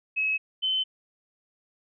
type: tone pair in turn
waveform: sine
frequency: 2569 / 3059 Hz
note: E7 / G7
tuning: -45 / -43 cents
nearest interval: minor third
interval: 302 cents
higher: second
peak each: -23 dBFS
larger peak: neither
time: 0.16-0.38 / 0.62-0.84 s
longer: neither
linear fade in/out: 20 ms
effects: none